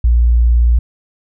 sine tone, 58.9 Hz, A#1, 19 cents sharp, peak -7 dBFS, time 0.04-0.79 s, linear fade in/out 5 ms, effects none

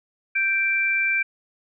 sine tone pair together, 1567.8 / 2349 Hz, G6 / D7, 0 / 0 cents, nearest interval perfect fifth, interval 700 cents, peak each -25 / -20 dBFS, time 0.35-1.23 s, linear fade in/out 10 ms, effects none

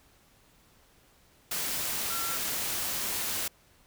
sine tone in noise, 1359 Hz, F6, 48 cents flat, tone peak -37 dBFS, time 2.1-2.37 s, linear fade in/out 5 ms, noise white, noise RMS -32 dBFS, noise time 1.51-3.48 s, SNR -8 dB, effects pink hiss -62 dBFS RMS until 3.86 s

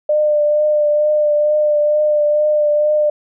sine tone with vibrato, 599 Hz, D5, 34 cents sharp, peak -11 dBFS, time 0.09-3.1 s, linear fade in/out 5 ms, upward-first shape triangle, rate 2.2 Hz, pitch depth 22 cents each way, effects none

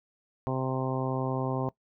harmonic tone, 130.81 Hz, C3, in tune, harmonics 1 / 2 / 3 / 4 / 5 / 6 / 7 / 8, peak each -31 / -34 / -36 / -37 / -38 / -39 / -39 / -40 dBFS, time 0.47-1.69 s, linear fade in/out 0 ms, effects noise-tail reverb RT60 0.1 s tail -20 dB re dry

